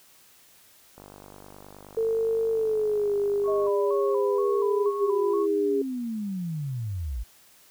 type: click train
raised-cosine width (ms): 1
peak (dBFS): -31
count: 135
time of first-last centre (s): 0.98-3.682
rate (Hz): 49.6
type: tone with pitch glide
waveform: sine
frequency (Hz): 449.9 to 405.5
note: A4 to G#4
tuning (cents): +39 to -41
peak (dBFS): -22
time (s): 1.97-5.82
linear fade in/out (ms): 5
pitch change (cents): -180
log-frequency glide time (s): 2.52-3.15
type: tone with vibrato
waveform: sine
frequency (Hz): 1046.5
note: C6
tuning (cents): 0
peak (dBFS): -32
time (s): 3.43-5.47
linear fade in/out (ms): 50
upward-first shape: square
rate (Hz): 2.1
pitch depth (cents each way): 88
type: linear sweep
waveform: sine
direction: down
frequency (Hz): 637 to 49.54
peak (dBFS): -28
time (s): 3.47-7.24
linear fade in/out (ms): 20
effects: white hiss -56 dBFS RMS until 7.7 s